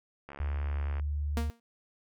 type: click train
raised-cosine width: 0.5 ms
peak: -29 dBFS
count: 51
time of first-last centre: 0.29-0.997 s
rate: 70.7 Hz
type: tone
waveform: sine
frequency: 73.42 Hz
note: D2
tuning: in tune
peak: -29 dBFS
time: 0.4-1.5 s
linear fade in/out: 0 ms
type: tone with exponential decay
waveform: sawtooth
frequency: 233 Hz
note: A#3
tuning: 1 cent flat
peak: -25 dBFS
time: 1.37-1.6 s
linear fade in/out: 2 ms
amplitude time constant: 50 ms
effects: none